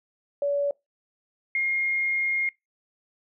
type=tone pair in turn; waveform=sine; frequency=570 / 2135 Hz; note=C#5 / C7; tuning=+48 / +34 cents; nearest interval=octave + major seventh; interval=2286 cents; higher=second; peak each=-22 / -22 dBFS; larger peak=neither; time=0.42-0.71 / 1.55-2.49 s; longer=second; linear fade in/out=2 ms; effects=noise-tail reverb RT60 0.2 s tail -25 dB re dry